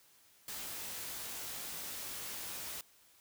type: noise with comb filter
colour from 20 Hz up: white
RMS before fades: -43 dBFS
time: 0.48-2.81 s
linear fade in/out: 2 ms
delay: 19 ms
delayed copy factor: +0.5
effects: white hiss -65 dBFS RMS until 3.2 s